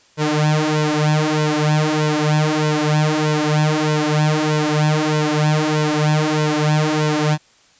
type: tone with flanger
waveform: sawtooth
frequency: 152.5 Hz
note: D#3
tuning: 34 cents flat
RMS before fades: -17 dBFS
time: 0.17-7.38 s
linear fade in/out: 50 ms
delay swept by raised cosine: 2 to 5.4 ms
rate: 1.6 Hz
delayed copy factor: +0.95
effects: white hiss -53 dBFS RMS until 7.79 s + resampled to 16000 Hz